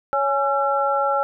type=tone cluster; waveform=sine; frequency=557 / 833 / 1353 Hz; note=C#5 / G#5 / E6; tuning=+8 / +5 / +45 cents; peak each=-22 dBFS; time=0.13-1.23 s; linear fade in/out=0 ms; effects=none